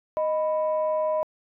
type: tone pair together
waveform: sine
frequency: 621.7 / 990 Hz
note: D#5 / B5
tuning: -2 / +4 cents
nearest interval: minor sixth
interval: 806 cents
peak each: -22 / -29 dBFS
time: 0.17-1.23 s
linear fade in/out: 0 ms
effects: tanh soft clip ceiling -15 dBFS